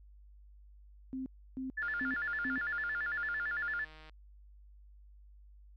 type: tone bursts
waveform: sine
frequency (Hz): 261.6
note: C4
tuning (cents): 0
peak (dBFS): -36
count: 4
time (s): 1.13-2.58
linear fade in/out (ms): 0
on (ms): 130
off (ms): 310
type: tone with vibrato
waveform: sine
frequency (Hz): 1568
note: G6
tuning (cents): 0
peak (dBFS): -33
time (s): 1.77-3.85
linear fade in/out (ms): 10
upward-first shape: square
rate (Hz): 8.9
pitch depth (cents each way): 180
type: click train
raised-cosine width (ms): 0.3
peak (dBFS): -39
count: 356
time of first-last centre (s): 1.82-4.096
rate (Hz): 156
effects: added 50 Hz sine -54 dBFS peak until 5.76 s